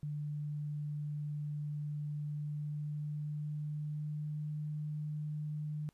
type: tone with pitch glide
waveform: sine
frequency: 148.2 to 150.88 Hz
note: D3 to D3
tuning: +16 to +47 cents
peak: -36 dBFS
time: 0.03-5.89 s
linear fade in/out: 0 ms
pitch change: +31 cents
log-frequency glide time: 2.23-4.53 s
effects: pink hiss -75 dBFS RMS until 5.93 s + resampled to 32000 Hz